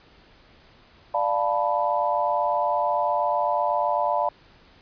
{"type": "chord", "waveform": "sine", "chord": "B half-diminished seventh", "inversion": "first", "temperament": "equal with one note detuned", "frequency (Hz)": [590.4, 698.5, 880, 987.8], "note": ["D5", "F5", "A5", "B5"], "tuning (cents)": [9, 0, 0, 0], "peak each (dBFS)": -26, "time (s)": [1.14, 4.29], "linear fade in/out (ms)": 5, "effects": ["pink hiss -54 dBFS RMS until 4.81 s", "resampled to 11025 Hz"]}